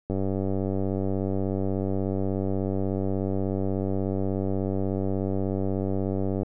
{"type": "click train", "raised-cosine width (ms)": 2, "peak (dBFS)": -15, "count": 612, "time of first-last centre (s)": [0.1, 6.432], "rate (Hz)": 96.5, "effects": []}